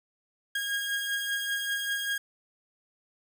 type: beating tone pair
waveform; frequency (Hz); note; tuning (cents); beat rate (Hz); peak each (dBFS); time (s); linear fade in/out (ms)
30% pulse; 1627 / 1632.1; G#6 / G#6; -36 / -31; 5.1; -34 / -27; 0.55-2.18; 5
effects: none